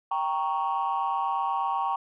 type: chord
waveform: sine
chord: G diminished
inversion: none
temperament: equal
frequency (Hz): 784 / 932.3 / 1108.7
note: G5 / Bb5 / Db6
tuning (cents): 0 / 0 / 0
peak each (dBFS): -28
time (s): 0.11-1.96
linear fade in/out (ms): 5
effects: tanh soft clip ceiling -19 dBFS